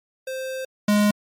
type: tone pair in turn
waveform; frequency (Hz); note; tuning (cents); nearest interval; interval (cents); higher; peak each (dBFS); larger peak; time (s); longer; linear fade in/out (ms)
square; 523.3 / 207.7; C5 / G#3; 0 / 0; octave + major third; 1600; first; -28 / -16; second; 0.27-0.65 / 0.88-1.11; first; 5
effects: MP3 64 kbps